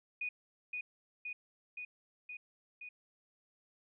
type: tone with echo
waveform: sine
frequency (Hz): 2472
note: D#7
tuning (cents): -12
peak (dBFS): -35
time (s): 0.21-0.29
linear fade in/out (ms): 5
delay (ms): 520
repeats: 5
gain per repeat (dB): -2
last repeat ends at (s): 2.89
effects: none